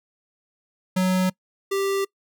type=tone pair in turn; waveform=square; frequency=185.3 / 392.6 Hz; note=F#3 / G4; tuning=+3 / +3 cents; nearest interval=octave + minor second; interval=1300 cents; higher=second; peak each=-19 / -22 dBFS; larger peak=first; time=0.96-1.3 / 1.71-2.05 s; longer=neither; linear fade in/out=10 ms; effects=noise-tail reverb RT60 0.1 s tail -24 dB re dry